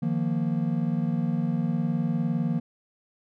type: chord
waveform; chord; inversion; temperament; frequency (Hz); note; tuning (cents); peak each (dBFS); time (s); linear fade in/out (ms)
triangle; Eb suspended second; none; equal with one note detuned; 155.56 / 175.22 / 233.1; Eb3 / F3 / Bb3; 0 / +6 / 0; -26; 0.02-2.6; 10
effects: none